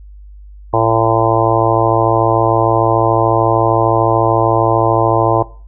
harmonic tone, 113.4 Hz, A#2, 47 cents flat, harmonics 1 / 3 / 4 / 5 / 6 / 7 / 8 / 9, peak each -18 / -18 / -18 / -18 / -18 / -18 / -18 / -18 dBFS, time 0.73-5.43 s, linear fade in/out 10 ms, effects noise-tail reverb RT60 0.4 s tail -18 dB re dry + added 50 Hz sine -33 dBFS peak until 5.67 s

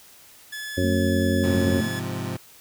sawtooth tone, 1716 Hz, A6, 44 cents flat, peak -28 dBFS, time 0.52-2 s, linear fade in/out 10 ms
harmonic tone, 91 Hz, F#2, 28 cents flat, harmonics 1 / 2 / 3 / 4 / 5 / 6, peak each -24 / -31 / -25 / -28 / -35 / -28 dBFS, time 0.77-1.81 s, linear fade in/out 10 ms
sine tone with vibrato, 223.1 Hz, A3, 24 cents sharp, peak -24 dBFS, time 0.83-1.88 s, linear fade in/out 10 ms, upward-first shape square, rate 7.7 Hz, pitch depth 25 cents each way
25% pulse chord, F minor, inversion first, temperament equal, 103.83 / 130.81 / 174.61 Hz, Ab2 / C3 / F3, 0 / 0 / 0 cents, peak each -28 / -28 / -29 dBFS, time 1.43-2.37 s, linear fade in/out 10 ms
effects white hiss -50 dBFS RMS until 2.6 s

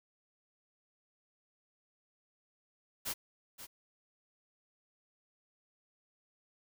white noise with echo, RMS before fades -37 dBFS, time 3.05-3.14 s, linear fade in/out 20 ms, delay 530 ms, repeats 1, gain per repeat -11 dB, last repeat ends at 3.67 s, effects none

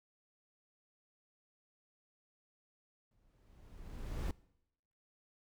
brown noise with exponential growth, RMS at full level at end -35 dBFS, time 3.11-4.31 s, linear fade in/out 2 ms, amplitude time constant 260 ms, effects noise-tail reverb RT60 0.8 s tail -22 dB re dry

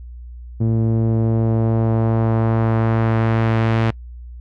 sawtooth tone with low-pass filter sweep, 112.8 Hz, A2, 44 cents sharp, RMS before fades -17 dBFS, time 0.6-3.91 s, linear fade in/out 10 ms, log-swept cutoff 310 to 2800 Hz, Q 0.91, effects noise-tail reverb RT60 0.1 s tail -24 dB re dry + added 60 Hz sine -32 dBFS peak until 4.4 s

